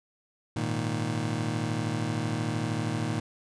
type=chord; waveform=25% pulse; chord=Ab suspended second; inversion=none; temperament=just; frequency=103.83 / 116.8 / 155.74 Hz; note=Ab2 / Bb2 / Eb3; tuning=0 / +4 / +2 cents; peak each=-32 / -27 / -29 dBFS; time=0.56-3.2 s; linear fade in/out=5 ms; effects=resampled to 22050 Hz